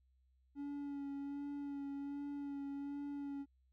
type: tone with vibrato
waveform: triangle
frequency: 282.7 Hz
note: C#4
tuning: 34 cents sharp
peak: -39 dBFS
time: 0.55-3.46 s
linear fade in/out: 50 ms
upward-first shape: sine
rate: 1.3 Hz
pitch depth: 20 cents each way
effects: added 64 Hz sine -70 dBFS peak until 3.72 s